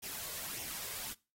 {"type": "noise with flanger", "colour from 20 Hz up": "white", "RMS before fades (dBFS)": -42, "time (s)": [0.02, 1.14], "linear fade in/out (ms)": 20, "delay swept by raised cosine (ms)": [0.33, 1.93], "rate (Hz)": 1.7, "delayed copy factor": 0.5, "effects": ["noise-tail reverb RT60 0.3 s tail -21 dB re dry", "AAC 48 kbps"]}